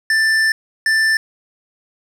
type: tone bursts at uneven times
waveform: square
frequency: 1771 Hz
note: A6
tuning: 11 cents sharp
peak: -13 dBFS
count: 2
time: 0.1-0.52 / 0.86-1.17 s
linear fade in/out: 2 ms
effects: low-pass 8000 Hz 12 dB/octave + 8-bit